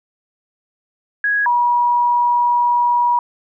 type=tone pair in turn; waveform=sine; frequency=1661.2 / 963.7 Hz; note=G#6 / B5; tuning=0 / -43 cents; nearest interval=major sixth; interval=943 cents; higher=first; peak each=-14 / -12 dBFS; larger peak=second; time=1.24-1.46 / 1.46-3.19 s; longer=second; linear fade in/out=2 ms; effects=none